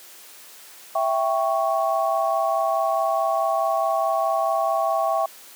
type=chord; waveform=sine; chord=C# diminished; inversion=first; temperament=equal; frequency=659.3 / 784 / 1108.7 Hz; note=E5 / G5 / C#6; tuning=0 / 0 / 0 cents; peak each=-22 / -24 / -25 dBFS; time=0.95-5.26 s; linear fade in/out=5 ms; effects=white hiss -45 dBFS RMS until 5.55 s + high-pass 300 Hz 12 dB/octave